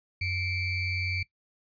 square ring-modulated tone, 1120 Hz, C#6, 18 cents sharp, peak -26 dBFS, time 0.21-1.23 s, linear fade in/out 5 ms, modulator 1210 Hz, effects noise-tail reverb RT60 0.1 s tail -19 dB re dry + resampled to 11025 Hz

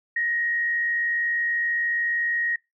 sine tone with frequency modulation, 1881 Hz, A#6, 15 cents sharp, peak -22 dBFS, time 0.16-2.56 s, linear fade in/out 5 ms, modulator 73.7 Hz, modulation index 0.4, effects noise-tail reverb RT60 0.2 s tail -24 dB re dry

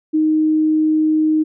sine tone, 311.1 Hz, D#4, in tune, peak -12 dBFS, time 0.13-1.44 s, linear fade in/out 20 ms, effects none

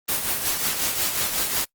white noise with tremolo, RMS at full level -22 dBFS, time 0.08-1.65 s, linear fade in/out 10 ms, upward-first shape triangle, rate 5.5 Hz, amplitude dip 55%, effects noise-tail reverb RT60 0.1 s tail -23 dB re dry + Opus 24 kbps

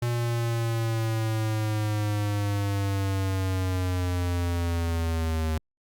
square linear sweep, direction down, 120.1 to 78.6 Hz, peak -25 dBFS, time 0.02-5.58 s, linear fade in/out 5 ms, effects Opus 48 kbps

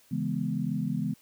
sine chord, C# minor seventh, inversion none, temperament equal, 138.59 / 164.81 / 207.7 / 246.9 Hz, C#3 / E3 / G#3 / B3, 0 / 0 / 0 / 0 cents, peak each -34 / -32 / -32 / -33 dBFS, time 0.11-1.14 s, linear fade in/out 10 ms, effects white hiss -61 dBFS RMS until 1.21 s

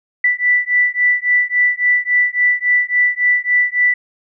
sine beating tone pair, 1972 / 1975.6 Hz, B6 / B6, -3 / 0 cents, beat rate 3.6 Hz, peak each -15 dBFS, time 0.24-3.94 s, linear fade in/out 5 ms, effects none

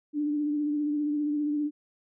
sine tone with vibrato, 295.8 Hz, D4, 13 cents sharp, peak -25 dBFS, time 0.13-1.71 s, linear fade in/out 50 ms, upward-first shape triangle, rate 15 Hz, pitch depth 37 cents each way, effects none

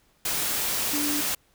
sine tone in noise, 293.7 Hz, D4, in tune, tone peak -28 dBFS, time 0.93-1.21 s, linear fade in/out 5 ms, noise white, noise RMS -27 dBFS, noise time 0.25-1.35 s, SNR -4 dB, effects pink hiss -64 dBFS RMS until 1.54 s

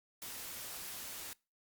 white noise, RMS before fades -45 dBFS, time 0.22-1.33 s, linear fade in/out 0 ms, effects noise-tail reverb RT60 0.3 s tail -24 dB re dry + Opus 48 kbps

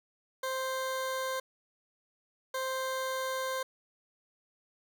20% pulse tone pair in turn, 523.3 / 523.3 Hz, C5 / C5, 0 / 0 cents, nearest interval unison, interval 0 cents, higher neither, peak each -27 dBFS, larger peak neither, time 0.43-1.4 / 2.54-3.63 s, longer second, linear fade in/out 5 ms, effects none

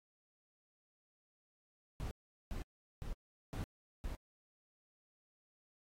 brown noise bursts, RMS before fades -41 dBFS, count 5, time 2-4.15 s, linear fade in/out 0 ms, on 110 ms, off 400 ms, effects AAC 48 kbps

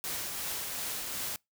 white noise with tremolo, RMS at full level -35 dBFS, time 0.04-1.36 s, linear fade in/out 0 ms, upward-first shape triangle, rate 2.7 Hz, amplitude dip 30%, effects noise-tail reverb RT60 0.2 s tail -26 dB re dry

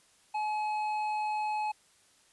sine tone with hard clipping, 851 Hz, G#5, 42 cents sharp, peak -31 dBFS, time 0.34-1.72 s, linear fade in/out 10 ms, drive 7 dB, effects white hiss -64 dBFS RMS until 2.32 s + resampled to 24000 Hz

